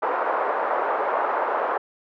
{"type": "band-pass noise", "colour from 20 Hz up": "white", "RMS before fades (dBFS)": -24, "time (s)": [0.02, 1.78], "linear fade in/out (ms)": 10, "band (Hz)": [440, 1200], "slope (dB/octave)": 24, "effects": []}